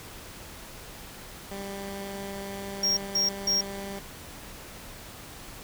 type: tone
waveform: 15% pulse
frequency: 197.7 Hz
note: G3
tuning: 15 cents sharp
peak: -29 dBFS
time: 1.51-3.99 s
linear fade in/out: 2 ms
type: tone bursts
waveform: triangle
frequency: 5588 Hz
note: F8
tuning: in tune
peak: -21 dBFS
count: 3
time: 2.83-3.61 s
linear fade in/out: 5 ms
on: 140 ms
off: 180 ms
effects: pink hiss -44 dBFS RMS until 5.63 s

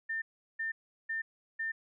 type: tone bursts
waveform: sine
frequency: 1800 Hz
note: A6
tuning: 39 cents sharp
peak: -32 dBFS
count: 4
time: 0.09-1.72 s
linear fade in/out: 10 ms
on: 130 ms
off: 370 ms
effects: none

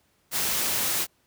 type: noise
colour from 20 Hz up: white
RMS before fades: -26 dBFS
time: 0.31-1.07 s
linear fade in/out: 50 ms
effects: pink hiss -67 dBFS RMS until 1.26 s + high-pass 60 Hz 12 dB/octave

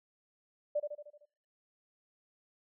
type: tone with echo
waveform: sine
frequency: 590 Hz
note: D5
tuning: 8 cents sharp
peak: -28 dBFS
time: 0.75-0.8 s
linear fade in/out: 10 ms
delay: 76 ms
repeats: 6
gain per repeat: -5 dB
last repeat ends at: 1.256 s
effects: noise-tail reverb RT60 0.6 s tail -25 dB re dry

